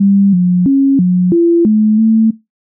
sine tone with pitch steps, 198.2 / 179.1 / 273.5 / 180.5 / 339.7 / 214.8 / 222 Hz, G3 / F3 / C#4 / F#3 / F4 / A3 / A3, +19 / +44 / -23 / -43 / -48 / -41 / +16 cents, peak -6 dBFS, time 0-2.31 s, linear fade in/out 10 ms, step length 330 ms, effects noise-tail reverb RT60 0.2 s tail -19 dB re dry

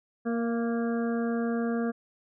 harmonic tone with a mistuned harmonic, 233.1 Hz, A#3, in tune, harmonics 1 / 2 / 3 / 5 / 6 / 7, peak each -27 / -32 / -38 / -43 / -44 / -43 dBFS, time 0.25-1.92 s, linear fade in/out 20 ms, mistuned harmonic 3, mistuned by -22 cents, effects none

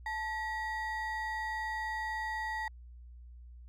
triangle ring-modulated tone, 1396.9 Hz, F6, in tune, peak -29 dBFS, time 0.06-2.68 s, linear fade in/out 2 ms, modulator 521 Hz, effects added 60 Hz sine -48 dBFS peak until 3.68 s

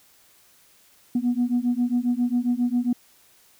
sine beating tone pair, 240.1 / 247.5 Hz, B3 / B3, -49 / +4 cents, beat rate 7.4 Hz, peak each -22 dBFS, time 1.15-2.93 s, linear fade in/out 5 ms, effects tanh soft clip ceiling -15 dBFS + white hiss -57 dBFS RMS until 3.59 s

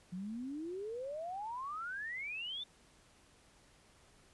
sine exponential sweep, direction up, 174.61 to 3612 Hz, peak -39 dBFS, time 0.12-2.64 s, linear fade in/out 10 ms, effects pink hiss -65 dBFS RMS until 4.33 s + resampled to 24000 Hz

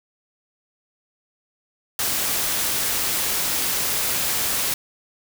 white noise, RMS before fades -23 dBFS, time 1.99-4.74 s, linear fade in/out 2 ms, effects none

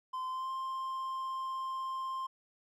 triangle tone with pitch glide, 1031 to 1052.7 Hz, C6 to C6, -26 to +10 cents, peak -33 dBFS, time 0.13-2.27 s, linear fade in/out 10 ms, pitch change +36 cents, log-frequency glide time 0.29-0.5 s, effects none

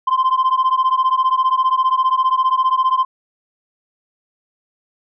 sine beating tone pair, 1033 / 1048 Hz, C6 / C6, -22 / +2 cents, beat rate 15 Hz, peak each -14 dBFS, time 0.07-3.05 s, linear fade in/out 10 ms, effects tanh soft clip ceiling -10 dBFS

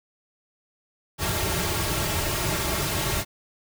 pink noise with comb filter, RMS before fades -26 dBFS, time 1.18-3.25 s, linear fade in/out 50 ms, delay 4 ms, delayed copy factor -0.7, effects none

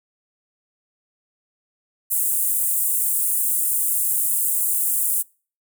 pink high-pass noise, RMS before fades -21 dBFS, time 2.1-5.23 s, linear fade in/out 20 ms, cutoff 8300 Hz, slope 48 dB/octave, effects noise-tail reverb RT60 0.4 s tail -26 dB re dry

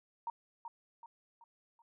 sine tone with echo, 931 Hz, A#5, 2 cents flat, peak -35 dBFS, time 0.27-0.3 s, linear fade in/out 2 ms, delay 380 ms, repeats 4, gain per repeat -7 dB, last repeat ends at 1.82 s, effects none

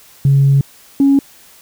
sine tone pair in turn, 138.4 / 276.8 Hz, C#3 / C#4, -2 / -2 cents, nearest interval octave, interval 1200 cents, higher second, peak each -6 dBFS, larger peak neither, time 0.25-0.61 / 1-1.19 s, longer first, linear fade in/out 2 ms, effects tanh soft clip ceiling -3 dBFS + white hiss -44 dBFS RMS until 1.61 s

